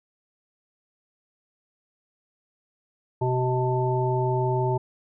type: harmonic tone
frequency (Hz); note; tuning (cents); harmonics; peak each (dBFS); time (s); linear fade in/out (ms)
126.7; B2; +45; 1 / 3 / 5 / 7; -24 / -26 / -32 / -28; 3.21-4.78; 10
effects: none